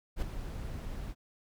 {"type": "noise with ADSR envelope", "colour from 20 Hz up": "brown", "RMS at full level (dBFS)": -30, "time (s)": [0.16, 1.15], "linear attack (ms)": 62, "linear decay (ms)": 4, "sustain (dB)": -9, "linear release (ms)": 51, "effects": []}